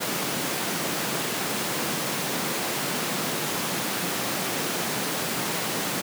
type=high-pass noise; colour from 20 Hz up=pink; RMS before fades=-28 dBFS; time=0-6.02 s; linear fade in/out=20 ms; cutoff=150 Hz; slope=24 dB/octave; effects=none